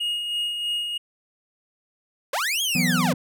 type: tone with tremolo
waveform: triangle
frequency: 2868 Hz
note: F7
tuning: 45 cents sharp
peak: -21 dBFS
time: 0-0.98 s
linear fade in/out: 10 ms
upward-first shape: sine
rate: 3.1 Hz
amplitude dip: 40%
type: linear two-way sweep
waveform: sawtooth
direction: up then down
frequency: 466.2 to 3335 to 466.2 Hz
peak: -19 dBFS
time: 2.33-3.13 s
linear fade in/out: 5 ms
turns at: 2.62 s
type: chord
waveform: triangle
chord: E suspended second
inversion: none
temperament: equal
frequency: 164.81 / 185 / 246.9 Hz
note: E3 / F#3 / B3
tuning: 0 / 0 / 0 cents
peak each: -23 dBFS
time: 2.75-3.14 s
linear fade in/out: 5 ms
effects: none